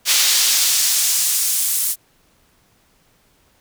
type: noise with high-pass filter sweep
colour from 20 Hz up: brown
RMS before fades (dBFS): -17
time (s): 0.05-1.96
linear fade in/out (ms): 50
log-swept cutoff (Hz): 4000 to 10000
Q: 0.98
effects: pink hiss -58 dBFS RMS until 3.6 s